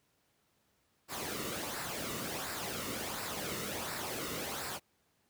pink noise with flanger, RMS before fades -39 dBFS, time 1.08-4.8 s, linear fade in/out 50 ms, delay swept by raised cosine 0.31 to 1.26 ms, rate 1.4 Hz, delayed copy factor -0.55, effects pink hiss -74 dBFS RMS until 5.29 s + high-pass 80 Hz 12 dB/octave

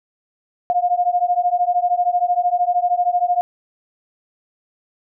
sine beating tone pair, 705 / 718 Hz, F5 / F5, +16 / +48 cents, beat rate 13 Hz, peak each -18 dBFS, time 0.7-3.41 s, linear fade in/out 0 ms, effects none

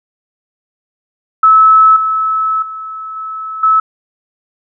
sine tone with level steps, 1300 Hz, E6, 24 cents flat, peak -3 / -11 / -22 / -20 / -6 dBFS, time 1.43-3.8 s, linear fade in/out 5 ms, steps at 1.96 / 2.62 / 3.16 / 3.63 s, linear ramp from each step 5 ms, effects none

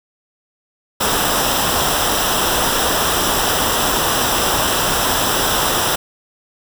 pink noise with comb filter, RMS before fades -17 dBFS, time 1-5.96 s, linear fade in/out 10 ms, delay 0.45 ms, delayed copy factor -0.65, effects none

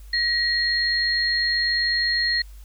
sine tone pair together, 1900 / 4253 Hz, A#6 / C8, +33 / +27 cents, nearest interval octave + major second, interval 1394 cents, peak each -22 dBFS, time 0.13-2.42 s, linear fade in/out 5 ms, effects added 50 Hz sine -39 dBFS peak until 2.64 s + white hiss -56 dBFS RMS until 2.64 s

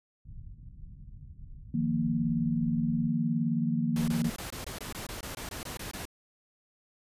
pink low-pass noise, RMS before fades -46 dBFS, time 0.25-3.09 s, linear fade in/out 5 ms, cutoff 150 Hz, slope 24 dB/octave
sine chord, Eb suspended second, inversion none, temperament equal, 155.56 / 174.61 / 233.1 Hz, Eb3 / F3 / Bb3, 0 / 0 / 0 cents, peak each -31 / -32 / -28 dBFS, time 1.74-4.3 s, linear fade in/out 5 ms
pink noise bursts, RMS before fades -39 dBFS, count 15, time 3.96-6.054 s, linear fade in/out 2 ms, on 120 ms, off 21 ms
effects resampled to 32000 Hz

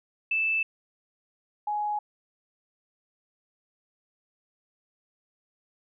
sine tone pair in turn, 2637 / 836.4 Hz, E7 / G#5, 0 / +12 cents, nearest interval octave + minor sixth, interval 1988 cents, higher first, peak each -23 / -26 dBFS, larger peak first, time 0.31-0.63 / 1.67-1.99 s, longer neither, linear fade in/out 5 ms, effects none

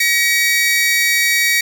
sawtooth tone pair together, 1901 / 2269 Hz, A#6 / C#7, +33 / +40 cents, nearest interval minor third, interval 307 cents, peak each -12 dBFS, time 0-1.61 s, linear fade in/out 5 ms, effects 7-bit

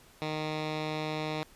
10% pulse tone with low-pass filter, 154.6 Hz, D#3, 11 cents flat, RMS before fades -34 dBFS, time 0.22-1.43 s, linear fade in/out 0 ms, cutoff 3900 Hz, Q 1.7, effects pink hiss -58 dBFS RMS until 1.55 s + resampled to 32000 Hz

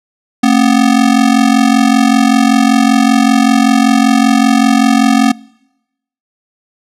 square ring-modulated tone, 246.9 Hz, B3, in tune, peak -4 dBFS, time 0.43-5.32 s, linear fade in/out 5 ms, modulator 22.6 Hz, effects noise-tail reverb RT60 0.9 s tail -25 dB re dry + low-pass 9000 Hz 12 dB/octave

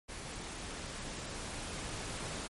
pink noise with level ramp, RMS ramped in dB -44 to -40 dBFS, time 0.08-2.48 s, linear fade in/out 20 ms, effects MP3 48 kbps

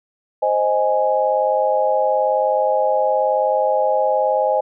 sine chord, Ab major, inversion first, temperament equal, 523.3 / 622.3 / 830.6 Hz, C5 / Eb5 / Ab5, 0 / 0 / 0 cents, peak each -19 dBFS, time 0.42-4.61 s, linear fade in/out 10 ms, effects none

